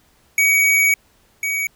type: tone pair in turn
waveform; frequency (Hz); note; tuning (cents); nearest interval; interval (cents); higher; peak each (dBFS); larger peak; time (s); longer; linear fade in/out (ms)
square; 2258 / 2258; C#7 / C#7; +31 / +31; unison; 0; neither; -13 / -20; first; 0.38-0.94 / 1.43-1.67; first; 2
effects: pink hiss -57 dBFS RMS until 1.75 s